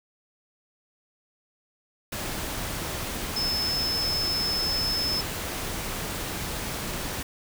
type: tone in noise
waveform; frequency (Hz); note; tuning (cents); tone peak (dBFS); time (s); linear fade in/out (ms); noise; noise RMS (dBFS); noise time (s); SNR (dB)
sine; 5230; E8; -15; -25; 3.36-5.21; 5; pink; -32; 2.12-7.23; +4
effects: none